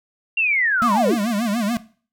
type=linear sweep; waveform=sine; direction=down; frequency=2785 to 260.9 Hz; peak=-16 dBFS; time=0.37-1.15 s; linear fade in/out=5 ms
type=tone with vibrato; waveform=square; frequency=220 Hz; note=A3; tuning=in tune; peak=-20 dBFS; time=0.82-1.77 s; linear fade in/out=0 ms; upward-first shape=sine; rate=6.9 Hz; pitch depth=170 cents each way
effects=noise-tail reverb RT60 0.4 s tail -17 dB re dry